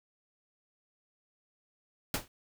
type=noise with exponential decay; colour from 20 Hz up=pink; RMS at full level=-27 dBFS; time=2.14-2.28 s; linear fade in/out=2 ms; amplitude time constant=30 ms; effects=none